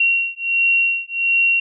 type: beating tone pair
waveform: sine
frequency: 2742 / 2743.4 Hz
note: F7 / F7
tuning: -32 / -32 cents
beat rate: 1.4 Hz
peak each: -18 dBFS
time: 0-1.6 s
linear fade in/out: 5 ms
effects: none